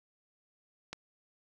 click, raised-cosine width 0.2 ms, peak -22 dBFS, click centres 0.93 s, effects none

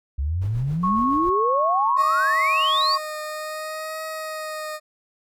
sine exponential sweep, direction up, 65.41 to 4819 Hz, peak -21 dBFS, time 0.18-2.96 s, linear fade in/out 10 ms
brown noise with tremolo, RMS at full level -36 dBFS, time 0.41-1.3 s, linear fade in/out 10 ms, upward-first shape sine, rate 7.2 Hz, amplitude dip 55%
sine tone, 1098 Hz, C#6, 17 cents flat, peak -19 dBFS, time 0.83-2.98 s, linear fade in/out 10 ms
20% pulse tone with vibrato, 622.3 Hz, D#5, in tune, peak -24 dBFS, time 1.96-4.8 s, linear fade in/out 50 ms, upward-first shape triangle, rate 0.6 Hz, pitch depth 31 cents each way
effects none

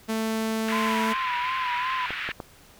sawtooth tone, 221.6 Hz, A3, 13 cents sharp, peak -21 dBFS, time 0.08-1.14 s, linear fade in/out 20 ms
pink band-pass noise, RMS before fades -32 dBFS, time 0.68-2.32 s, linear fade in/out 5 ms, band 1500 to 2800 Hz, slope 24 dB/octave
sine tone with vibrato, 1008 Hz, B5, 35 cents sharp, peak -26 dBFS, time 0.72-2.06 s, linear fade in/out 2 ms, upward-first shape sine, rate 2.7 Hz, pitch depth 64 cents each way
clicks, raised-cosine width 1 ms, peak -19 dBFS, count 3, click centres 2.106 / 2.29 / 2.402 s
effects pink hiss -53 dBFS RMS until 2.79 s

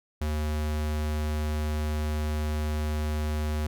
square tone, 76 Hz, D#2, 40 cents flat, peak -27 dBFS, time 0.21-3.67 s, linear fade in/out 5 ms, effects none

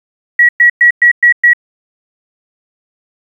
sine tone bursts, 1922 Hz, B6, 48 cents flat, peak -3 dBFS, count 6, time 0.39-1.534 s, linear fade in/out 5 ms, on 99 ms, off 110 ms, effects 7-bit

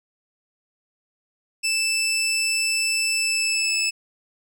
20% pulse tone with pitch glide, 2641 to 2620 Hz, E7 to E7, +3 to -11 cents, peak -15 dBFS, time 1.63-3.91 s, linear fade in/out 20 ms, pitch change -14 cents, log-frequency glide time 3.14-3.73 s, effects none

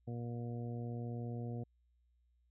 harmonic tone, 119 Hz, A#2, 36 cents sharp, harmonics 1 / 2 / 3 / 4 / 5 / 6, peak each -40 / -45 / -52 / -50 / -57 / -55 dBFS, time 0.07-1.64 s, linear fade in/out 10 ms, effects added 60 Hz sine -70 dBFS peak until 2.5 s

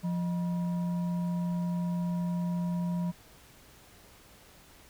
sine tone with frequency modulation, 174.61 Hz, F3, in tune, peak -28 dBFS, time 0.03-3.12 s, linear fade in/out 20 ms, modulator 792 Hz, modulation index 0.27, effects pink hiss -56 dBFS RMS until 4.89 s

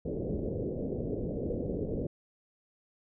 white low-pass noise, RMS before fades -34 dBFS, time 0.05-2.07 s, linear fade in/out 5 ms, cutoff 530 Hz, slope 48 dB/octave, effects none

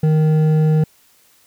triangle tone with hard clipping, 155.56 Hz, D#3, in tune, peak -13 dBFS, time 0.03-0.84 s, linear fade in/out 5 ms, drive 11 dB, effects white hiss -54 dBFS RMS until 1.46 s

